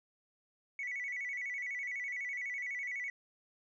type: tone with vibrato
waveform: sine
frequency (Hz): 2093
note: C7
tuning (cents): 0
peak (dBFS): -35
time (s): 0.79-3.1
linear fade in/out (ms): 2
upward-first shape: square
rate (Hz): 12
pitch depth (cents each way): 100
effects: tanh soft clip ceiling -33 dBFS